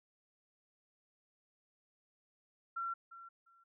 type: tone with echo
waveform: sine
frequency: 1362 Hz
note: F6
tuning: 44 cents flat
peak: -36 dBFS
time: 2.76-2.94 s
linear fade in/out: 10 ms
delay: 350 ms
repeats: 2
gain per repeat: -14 dB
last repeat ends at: 3.64 s
effects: none